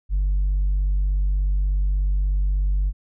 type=tone with tanh clipping; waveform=triangle; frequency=48.29 Hz; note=G1; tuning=25 cents flat; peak=-18 dBFS; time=0.09-2.93 s; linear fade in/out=50 ms; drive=6 dB; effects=none